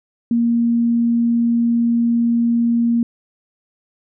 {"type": "tone", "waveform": "sine", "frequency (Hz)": 234.4, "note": "A#3", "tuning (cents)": 10, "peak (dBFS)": -13, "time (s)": [0.31, 3.03], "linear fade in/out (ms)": 2, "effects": []}